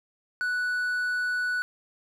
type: tone with hard clipping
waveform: triangle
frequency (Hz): 1480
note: F#6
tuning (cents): 0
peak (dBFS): -26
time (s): 0.41-1.62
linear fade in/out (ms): 0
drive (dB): 6
effects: none